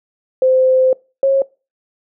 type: tone pair in turn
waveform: sine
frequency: 518 / 542.8 Hz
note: C5 / C#5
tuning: -17 / -36 cents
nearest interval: minor second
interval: 81 cents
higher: second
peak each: -9 dBFS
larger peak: neither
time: 0.42-0.93 / 1.23-1.42 s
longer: first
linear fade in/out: 2 ms
effects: noise-tail reverb RT60 0.3 s tail -23 dB re dry